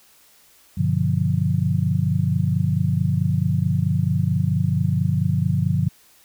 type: chord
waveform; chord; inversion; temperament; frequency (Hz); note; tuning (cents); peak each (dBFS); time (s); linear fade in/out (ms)
sine; G dominant seventh; none; just; 98 / 122.5 / 147 / 176.4; G2 / B2 / D3 / F3; 0 / -14 / +2 / +18; -23 / -24 / -22 / -23; 0.77-5.89; 10
effects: white hiss -54 dBFS RMS until 6.24 s